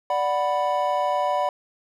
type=chord; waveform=triangle; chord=B minor; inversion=first; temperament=equal; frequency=587.3 / 740 / 987.8 Hz; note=D5 / F#5 / B5; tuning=0 / 0 / 0 cents; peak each=-23 dBFS; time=0.1-1.49 s; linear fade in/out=2 ms; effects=none